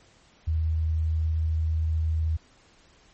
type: tone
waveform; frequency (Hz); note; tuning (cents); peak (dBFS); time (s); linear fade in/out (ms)
sine; 79.7; D#2; +42; -22; 0.47-2.37; 10
effects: pink hiss -58 dBFS RMS until 3.13 s + MP3 32 kbps